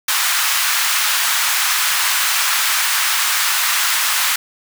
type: high-pass noise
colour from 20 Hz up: pink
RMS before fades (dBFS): -17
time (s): 0.08-4.36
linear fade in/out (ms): 5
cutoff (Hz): 1100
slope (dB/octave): 24
effects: none